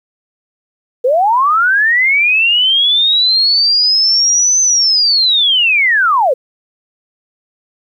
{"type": "linear two-way sweep", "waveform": "sine", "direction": "up then down", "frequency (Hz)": [469.3, 6180, 469.3], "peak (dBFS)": -8, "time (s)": [1.04, 6.34], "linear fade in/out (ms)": 10, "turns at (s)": 4.61, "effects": ["8-bit"]}